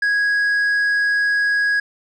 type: tone with tanh clipping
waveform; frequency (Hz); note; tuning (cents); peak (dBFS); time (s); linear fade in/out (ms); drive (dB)
sine; 1657; G#6; -4; -16; 0.02-1.8; 5; 4
effects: none